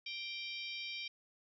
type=harmonic tone with a mistuned harmonic; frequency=786 Hz; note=G5; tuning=4 cents sharp; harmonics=3 / 4 / 5 / 6 / 7; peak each=-44 / -46 / -48 / -50 / -51 dBFS; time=0.06-1.08 s; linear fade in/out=5 ms; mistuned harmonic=5; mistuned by=-66 cents; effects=none